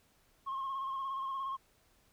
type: tone with vibrato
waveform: sine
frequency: 1076 Hz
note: C6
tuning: 48 cents sharp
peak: -33 dBFS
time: 0.46-1.57 s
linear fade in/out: 20 ms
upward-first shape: square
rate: 17 Hz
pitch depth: 28 cents each way
effects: tanh soft clip ceiling -33 dBFS + pink hiss -69 dBFS RMS until 2.12 s